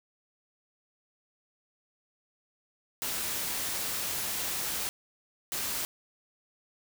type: noise bursts at uneven times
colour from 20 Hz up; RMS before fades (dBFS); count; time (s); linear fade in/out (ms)
white; -33; 2; 3.02-4.89 / 5.52-5.85; 0
effects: none